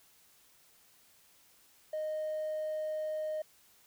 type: tone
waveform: triangle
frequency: 619 Hz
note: D#5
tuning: 9 cents flat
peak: -30 dBFS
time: 1.93-3.42 s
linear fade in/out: 5 ms
effects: tanh soft clip ceiling -29 dBFS + white hiss -64 dBFS RMS until 3.86 s